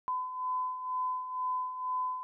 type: beating tone pair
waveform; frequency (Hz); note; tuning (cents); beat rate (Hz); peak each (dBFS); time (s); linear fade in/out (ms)
sine; 1011 / 1013.1; B5 / B5; +40 / +44; 2.1; -39 / -32; 0.08-2.23; 0
effects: none